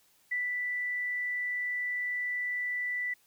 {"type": "tone with ADSR envelope", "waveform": "sine", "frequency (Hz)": 1975.5, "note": "B6", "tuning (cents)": 0, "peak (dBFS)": -28, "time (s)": [0.31, 3.14], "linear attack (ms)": 11, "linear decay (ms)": 180, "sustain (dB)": -2, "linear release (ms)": 8, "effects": ["white hiss -66 dBFS RMS until 3.26 s"]}